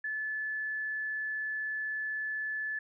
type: tone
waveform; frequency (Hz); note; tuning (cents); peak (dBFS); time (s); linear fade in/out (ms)
sine; 1732; A6; -28; -32; 0.04-2.79; 5
effects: none